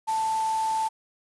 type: tone in noise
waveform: sine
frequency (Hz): 882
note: A5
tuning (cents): +4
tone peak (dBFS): -23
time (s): 0.07-0.89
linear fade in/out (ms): 20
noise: white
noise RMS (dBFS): -39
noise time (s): 0.07-0.89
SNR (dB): +13
effects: resampled to 24000 Hz